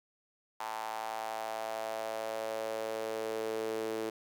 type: tone with high-pass filter sweep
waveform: sawtooth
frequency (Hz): 110.8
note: A2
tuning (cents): +13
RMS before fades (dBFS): -37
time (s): 0.6-4.1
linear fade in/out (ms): 5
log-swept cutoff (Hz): 880 to 390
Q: 4.5
effects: none